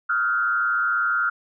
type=tone with frequency modulation; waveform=sine; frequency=1396.9 Hz; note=F6; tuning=in tune; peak=-19 dBFS; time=0.09-1.3 s; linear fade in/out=10 ms; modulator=116 Hz; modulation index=0.85; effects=none